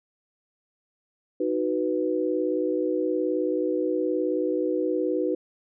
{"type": "chord", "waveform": "sine", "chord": "B major", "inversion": "first", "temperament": "equal", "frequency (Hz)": [311.1, 370, 493.9], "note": ["D#4", "F#4", "B4"], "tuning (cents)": [0, 0, 0], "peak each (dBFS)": -27, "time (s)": [1.4, 5.35], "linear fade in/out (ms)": 5, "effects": []}